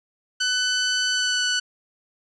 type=tone with pitch glide; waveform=15% pulse; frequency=1500 to 1487.1 Hz; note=F#6 to F#6; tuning=+23 to +8 cents; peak=-14 dBFS; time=0.4-1.6 s; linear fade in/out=10 ms; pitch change=-15 cents; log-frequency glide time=1.11-1.44 s; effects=resampled to 24000 Hz